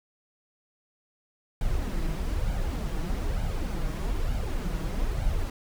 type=noise with flanger; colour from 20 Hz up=brown; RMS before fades=-28 dBFS; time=1.61-5.5 s; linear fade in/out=2 ms; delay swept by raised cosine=1.3 to 6.3 ms; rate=1.1 Hz; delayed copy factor=+0.6; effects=none